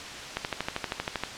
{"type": "click train", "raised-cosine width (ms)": 0.3, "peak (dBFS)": -12, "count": 12, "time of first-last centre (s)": [0.37, 1.236], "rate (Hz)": 12.7, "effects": ["white hiss -38 dBFS RMS until 1.37 s", "low-pass 5000 Hz 12 dB/octave"]}